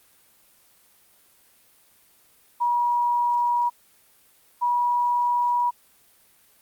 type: tone pair in turn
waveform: sine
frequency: 961 / 967.7 Hz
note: B5 / B5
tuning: -48 / -36 cents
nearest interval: unison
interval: 12 cents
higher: second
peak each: -19 dBFS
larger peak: neither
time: 2.6-3.7 / 4.61-5.71 s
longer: neither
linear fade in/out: 20 ms
effects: white hiss -58 dBFS RMS until 6.61 s + Opus 32 kbps